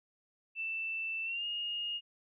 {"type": "tone with pitch glide", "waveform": "sine", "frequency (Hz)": [2660, 2851], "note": ["E7", "F7"], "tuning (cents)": [15, 35], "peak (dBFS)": -34, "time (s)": [0.55, 2.01], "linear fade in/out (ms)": 50, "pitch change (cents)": 120, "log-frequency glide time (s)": [1.24, 1.45], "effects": []}